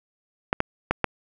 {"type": "clicks", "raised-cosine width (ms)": 0.5, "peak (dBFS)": -5, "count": 4, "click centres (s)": [0.529, 0.604, 0.91, 1.043], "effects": []}